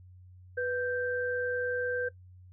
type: tone pair together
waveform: sine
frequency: 493.9 / 1568 Hz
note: B4 / G6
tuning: 0 / 0 cents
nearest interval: octave + minor sixth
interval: 2000 cents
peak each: -30 / -33 dBFS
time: 0.57-2.09 s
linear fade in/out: 10 ms
effects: noise-tail reverb RT60 0.1 s tail -18 dB re dry + added 91 Hz sine -50 dBFS peak until 2.52 s